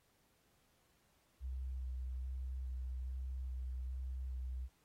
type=tone with vibrato; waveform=sine; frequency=63.9 Hz; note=C2; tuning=40 cents flat; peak=-39 dBFS; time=1.4-4.69 s; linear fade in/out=50 ms; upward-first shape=square; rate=1.2 Hz; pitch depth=15 cents each way; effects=pink hiss -75 dBFS RMS until 4.84 s + AAC 48 kbps